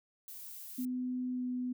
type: noise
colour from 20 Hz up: violet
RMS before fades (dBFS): -47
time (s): 0.28-0.85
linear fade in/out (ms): 0
type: tone with pitch glide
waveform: sine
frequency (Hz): 251.8 to 250.1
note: B3 to B3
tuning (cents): +34 to +22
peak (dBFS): -33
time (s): 0.78-1.73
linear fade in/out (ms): 10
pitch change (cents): -12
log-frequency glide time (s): 1.33-1.42
effects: none